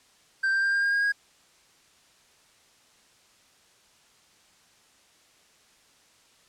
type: tone with pitch steps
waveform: triangle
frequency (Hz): 1568 / 1579.8 / 1591.7 / 1603.7 / 1615.8 / 1628 / 1640.3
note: G6 / G6 / G6 / G6 / G#6 / G#6 / G#6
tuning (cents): 0 / +13 / +26 / +39 / -48 / -35 / -22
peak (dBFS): -20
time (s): 0.43-1.123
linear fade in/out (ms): 10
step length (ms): 99
effects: white hiss -60 dBFS RMS until 6.48 s + low-pass 8000 Hz 12 dB/octave